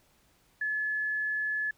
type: tone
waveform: sine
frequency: 1716 Hz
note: A6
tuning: 44 cents flat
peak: -28 dBFS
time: 0.61-1.71 s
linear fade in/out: 5 ms
effects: pink hiss -66 dBFS RMS until 1.77 s